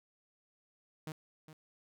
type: tone with echo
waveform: sawtooth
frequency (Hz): 156.1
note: D#3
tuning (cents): +6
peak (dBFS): -36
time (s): 1.07-1.12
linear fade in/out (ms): 2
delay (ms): 410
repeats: 1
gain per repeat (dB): -12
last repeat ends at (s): 1.53
effects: none